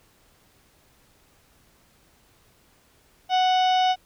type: harmonic tone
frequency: 740 Hz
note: F#5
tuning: in tune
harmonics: 1 / 2 / 3 / 4 / 5 / 6 / 7 / 8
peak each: -18 / -35 / -35 / -29 / -33 / -45 / -39 / -45 dBFS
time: 3.29-3.96 s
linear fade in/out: 50 ms
effects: pink hiss -60 dBFS RMS until 4.05 s